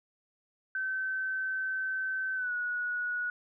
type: tone with pitch glide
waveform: sine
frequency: 1536 to 1460.7 Hz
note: G6 to F#6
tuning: -36 to -23 cents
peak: -30 dBFS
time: 0.75-3.3 s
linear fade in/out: 2 ms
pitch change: -87 cents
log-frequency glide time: 2.35-2.52 s
effects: none